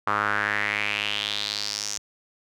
sawtooth tone with band-pass filter sweep, 103.83 Hz, G#2, in tune, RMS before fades -27 dBFS, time 0.07-1.98 s, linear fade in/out 5 ms, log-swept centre 1200 to 6300 Hz, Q 4.2, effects none

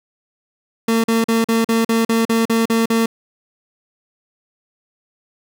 30% pulse tone bursts, 227.2 Hz, A#3, 44 cents flat, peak -11 dBFS, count 11, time 0.88-3.06 s, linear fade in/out 5 ms, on 160 ms, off 42 ms, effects none

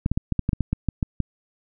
clicks, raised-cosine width 5 ms, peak -9 dBFS, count 12, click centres 0.061 / 0.116 / 0.175 / 0.323 / 0.393 / 0.491 / 0.532 / 0.607 / 0.73 / 0.887 / 1.028 / 1.203 s, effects none

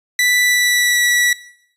sawtooth tone with pitch glide, 1975.5 to 1947.2 Hz, B6 to B6, 0 to -25 cents, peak -9 dBFS, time 0.19-1.33 s, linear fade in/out 2 ms, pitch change -25 cents, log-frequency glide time 0.42-1.07 s, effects noise-tail reverb RT60 0.7 s tail -18 dB re dry + resampled to 32000 Hz

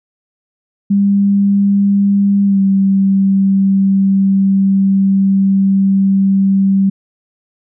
sine tone with pitch glide, 199.8 to 194.56 Hz, G3 to G3, +33 to -13 cents, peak -8 dBFS, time 0.9-6.9 s, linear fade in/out 10 ms, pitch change -46 cents, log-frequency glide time 2.45-2.6 s, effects none

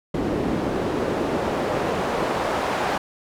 pink noise with band-pass filter sweep, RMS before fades -24 dBFS, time 0.14-2.98 s, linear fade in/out 5 ms, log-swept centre 280 to 850 Hz, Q 0.97, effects none

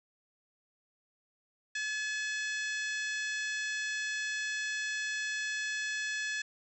harmonic tone with a mistuned harmonic, 856 Hz, A5, 48 cents flat, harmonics 2 / 3 / 4 / 5 / 6 / 7 / 8 / 9, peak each -34 / -41 / -44 / -47 / -48 / -46 / -51 / -49 dBFS, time 1.75-6.42 s, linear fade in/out 5 ms, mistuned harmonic 7, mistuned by -20 cents, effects none

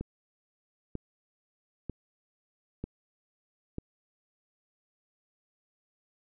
click train, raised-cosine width 3 ms, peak -22 dBFS, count 5, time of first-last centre 0.01-3.784 s, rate 1.06 Hz, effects none

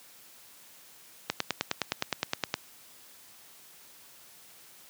click train, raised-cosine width 0.2 ms, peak -9 dBFS, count 13, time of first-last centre 1.3-2.541 s, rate 9.67 Hz, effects white hiss -54 dBFS RMS until 4.89 s + high-pass 100 Hz 12 dB/octave

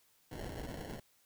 pink noise with sample-and-hold, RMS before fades -44 dBFS, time 0.31-1 s, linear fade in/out 5 ms, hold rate 1225 Hz, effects white hiss -70 dBFS RMS until 1.25 s

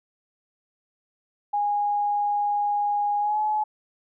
sine tone with pitch glide, 823 to 852 Hz, G#5 to G#5, -16 to +44 cents, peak -21 dBFS, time 1.53-3.64 s, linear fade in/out 10 ms, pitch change +60 cents, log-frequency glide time 3.2-3.39 s, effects none

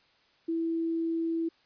sine tone, 329.6 Hz, E4, in tune, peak -27 dBFS, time 0.48-1.49 s, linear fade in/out 10 ms, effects white hiss -65 dBFS RMS until 1.65 s + resampled to 11025 Hz

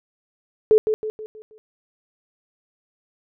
sine tone with echo, 432.7 Hz, A4, 29 cents flat, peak -10 dBFS, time 0.71-0.78 s, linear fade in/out 0 ms, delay 160 ms, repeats 5, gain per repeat -7 dB, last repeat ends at 1.58 s, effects none

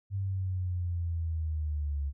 sine linear sweep, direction down, 98.9 to 69.3 Hz, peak -29 dBFS, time 0.1-2.13 s, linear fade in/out 50 ms, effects none

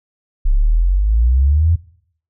sine exponential sweep, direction up, 32.39 to 87.1 Hz, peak -10 dBFS, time 0.45-1.76 s, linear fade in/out 10 ms, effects noise-tail reverb RT60 0.6 s tail -19 dB re dry

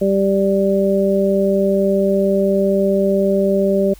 harmonic tone, 195.8 Hz, G3, 2 cents flat, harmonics 1 / 2 / 3, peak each -17 / -17 / -17 dBFS, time 0.01-3.94 s, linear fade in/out 10 ms, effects added 50 Hz sine -40 dBFS peak until 3.99 s + white hiss -48 dBFS RMS until 3.99 s

